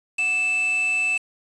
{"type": "tone with quantisation", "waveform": "triangle", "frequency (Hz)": 2637, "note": "E7", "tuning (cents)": 0, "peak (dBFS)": -18, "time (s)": [0.18, 1.18], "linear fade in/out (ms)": 10, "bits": 5, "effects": ["resampled to 22050 Hz"]}